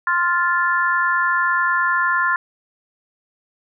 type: chord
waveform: sine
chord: F major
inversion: second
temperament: just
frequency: 1047.7 / 1396.9 / 1746.1 Hz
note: C6 / F6 / A6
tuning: +2 / 0 / -14 cents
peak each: -20 dBFS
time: 0.07-2.36 s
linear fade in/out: 2 ms
effects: none